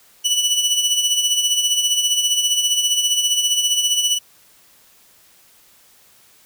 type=tone with tremolo; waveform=25% pulse; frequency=2960 Hz; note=F#7; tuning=in tune; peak=-10 dBFS; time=0.24-4.19 s; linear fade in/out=20 ms; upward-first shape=sine; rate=15 Hz; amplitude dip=55%; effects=white hiss -52 dBFS RMS until 6.45 s